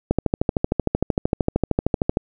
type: click train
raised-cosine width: 2 ms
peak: -4 dBFS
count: 28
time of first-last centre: 0.11-2.171 s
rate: 13.1 Hz
effects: none